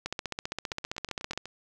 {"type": "two click trains", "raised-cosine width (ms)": 0.2, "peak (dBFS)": [-23, -15], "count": [7, 21], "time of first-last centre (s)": [[0.72, 1.456], [0.06, 1.376]], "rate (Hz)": [8.15, 15.2], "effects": []}